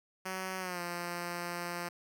5% pulse tone with pitch glide, 187.7 to 174.12 Hz, F#3 to F3, +25 to -5 cents, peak -25 dBFS, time 0.25-1.89 s, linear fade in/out 10 ms, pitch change -130 cents, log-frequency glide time 0.59-0.81 s, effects none

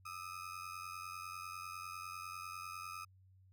35% pulse ring-modulated tone, 1258 Hz, D#6, 19 cents sharp, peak -40 dBFS, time 0.05-3.05 s, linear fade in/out 10 ms, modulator 45 Hz, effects added 94 Hz sine -62 dBFS peak until 3.52 s

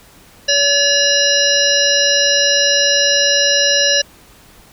harmonic tone, 570 Hz, C#5, 48 cents sharp, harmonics 1 / 3 / 5 / 7 / 9 / 10, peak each -18 / -18 / -18 / -18 / -18 / -18 dBFS, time 0.48-4.02 s, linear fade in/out 10 ms, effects pink hiss -45 dBFS RMS until 4.72 s

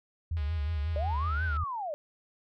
sine tone with vibrato, 77.4 Hz, D#2, 9 cents flat, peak -28 dBFS, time 0.31-1.64 s, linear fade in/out 5 ms, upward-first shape sine, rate 5.5 Hz, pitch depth 140 cents each way
click train, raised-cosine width 0.3 ms, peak -34 dBFS, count 248, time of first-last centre 0.37-1.569 s, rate 206 Hz
sine linear two-way sweep, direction up then down, 565 to 1568 to 565 Hz, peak -32 dBFS, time 0.96-1.94 s, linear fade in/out 0 ms, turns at 1.44 s
effects none

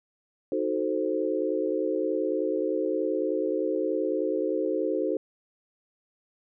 sine chord, D# diminished seventh, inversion none, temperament equal, 311.1 / 370 / 440 / 523.3 Hz, D#4 / F#4 / A4 / C5, 0 / 0 / 0 / 0 cents, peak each -30 dBFS, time 0.52-5.17 s, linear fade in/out 2 ms, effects none

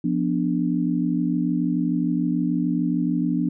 sine chord, B diminished, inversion second, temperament equal, 174.61 / 246.9 / 293.7 Hz, F3 / B3 / D4, 0 / 0 / 0 cents, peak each -24 dBFS, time 0.04-3.49 s, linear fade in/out 5 ms, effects none

